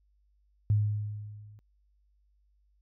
sine tone with level ramp, 104.8 Hz, G#2, 16 cents sharp, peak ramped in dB -20 to -50 dBFS, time 0.7-1.59 s, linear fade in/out 0 ms, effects added 50 Hz sine -65 dBFS peak until 2.81 s

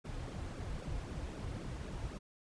brown noise with flanger, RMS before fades -42 dBFS, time 0.04-2.19 s, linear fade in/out 20 ms, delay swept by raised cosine 0.97 to 5.27 ms, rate 3.8 Hz, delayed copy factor -0.75, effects resampled to 22050 Hz

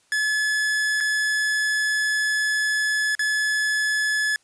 45% pulse tone with dropouts, 1714 Hz, A6, 46 cents flat, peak -20 dBFS, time 0.12-4.36 s, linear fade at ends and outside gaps 1 ms, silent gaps 1.004-1.008 / 3.151-3.193 s, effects white hiss -62 dBFS RMS until 4.43 s + resampled to 22050 Hz

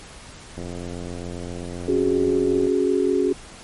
click train, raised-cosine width 2 ms, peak -20 dBFS, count 184, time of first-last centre 0.58-2.669 s, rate 87.6 Hz
sine chord, C# suspended fourth, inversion none, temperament equal, 277.2 / 370 / 415.3 Hz, C#4 / F#4 / G#4, 0 / 0 / 0 cents, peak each -23 / -20 / -22 dBFS, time 1.88-3.33 s, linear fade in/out 5 ms
effects pink hiss -42 dBFS RMS until 3.63 s + MP3 48 kbps

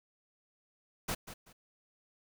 pink noise with echo, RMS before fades -35 dBFS, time 1.08-1.15 s, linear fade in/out 10 ms, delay 190 ms, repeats 2, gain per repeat -12 dB, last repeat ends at 1.53 s, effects none

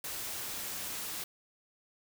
white noise, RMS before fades -39 dBFS, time 0.04-1.24 s, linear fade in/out 2 ms, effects none

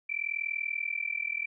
sine tone with amplitude modulation, 2340 Hz, D7, 7 cents flat, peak -26 dBFS, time 0.09-1.46 s, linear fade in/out 10 ms, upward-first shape sine, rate 40.6 Hz, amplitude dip 95%, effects none

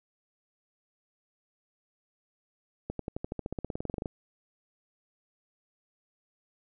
accelerating click train, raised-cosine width 2 ms, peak -20 dBFS, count 20, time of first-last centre 2.9-4.058 s, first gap 93 ms, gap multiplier 0.95, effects none

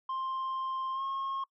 sine tone with pitch glide, 1053 to 1081.4 Hz, C6 to C#6, +11 to -43 cents, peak -29 dBFS, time 0.09-1.44 s, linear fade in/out 5 ms, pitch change +46 cents, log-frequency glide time 0.93-1.02 s, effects noise-tail reverb RT60 0.1 s tail -25 dB re dry + tanh soft clip ceiling -31 dBFS

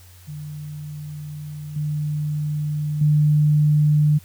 sine tone with level steps, 150 Hz, D3, 37 cents sharp, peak -30 / -21 / -13 dBFS, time 0.27-4.19 s, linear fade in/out 20 ms, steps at 1.76 / 3.01 s, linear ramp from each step 5 ms, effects added 89 Hz sine -45 dBFS peak until 4.24 s + white hiss -51 dBFS RMS until 4.24 s

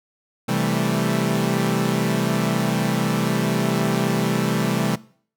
sawtooth chord, A minor seventh, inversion first, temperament equal, 130.81 / 164.81 / 196 / 220 Hz, C3 / E3 / G3 / A3, 0 / 0 / 0 / 0 cents, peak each -21 dBFS, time 0.48-4.96 s, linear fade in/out 10 ms, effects noise-tail reverb RT60 0.5 s tail -20 dB re dry

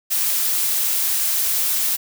blue noise, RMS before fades -20 dBFS, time 0.1-1.97 s, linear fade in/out 20 ms, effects none

